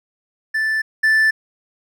triangle tone pair in turn, 1760 / 1760 Hz, A6 / A6, 0 / 0 cents, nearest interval unison, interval 0 cents, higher neither, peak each -15 / -10 dBFS, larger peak second, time 0.54-0.82 / 1.03-1.31 s, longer neither, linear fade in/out 10 ms, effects none

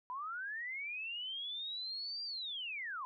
sine linear two-way sweep, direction up then down, 975 to 4774 to 975 Hz, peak -39 dBFS, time 0.1-3.05 s, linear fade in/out 0 ms, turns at 2.24 s, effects none

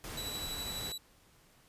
pink noise, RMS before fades -43 dBFS, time 0.04-0.92 s, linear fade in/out 0 ms
sawtooth tone with tremolo, 3934 Hz, B7, 7 cents flat, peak -34 dBFS, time 0.17-0.98 s, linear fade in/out 5 ms, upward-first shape sine, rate 12 Hz, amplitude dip 35%
effects pink hiss -64 dBFS RMS until 1.68 s + resampled to 32000 Hz

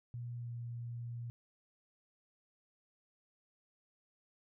sine tone with pitch glide, 120.2 to 118.68 Hz, B2 to A#2, -46 to +31 cents, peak -40 dBFS, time 0.14-1.3 s, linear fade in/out 0 ms, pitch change -23 cents, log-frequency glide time 0.37-0.5 s, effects none

